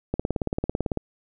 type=click train; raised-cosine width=2 ms; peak=-11 dBFS; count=16; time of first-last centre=0.14-0.973 s; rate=18 Hz; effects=none